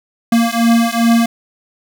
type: beating tone pair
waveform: square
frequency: 230.6 / 233.1 Hz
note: A#3 / A#3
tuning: -19 / 0 cents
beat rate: 2.5 Hz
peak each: -14 dBFS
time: 0.32-1.26 s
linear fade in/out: 5 ms
effects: none